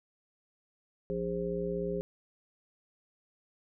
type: harmonic tone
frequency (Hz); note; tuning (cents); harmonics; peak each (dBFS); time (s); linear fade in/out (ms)
58.27; A#1; 0; 1 / 3 / 5 / 7 / 9; -45 / -36 / -45 / -34 / -37; 1.1-2.01; 0
effects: none